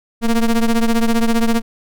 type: ring-modulated tone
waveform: square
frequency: 116.54 Hz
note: A#2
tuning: in tune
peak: -10 dBFS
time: 0.21-1.62 s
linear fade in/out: 50 ms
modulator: 109 Hz
effects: none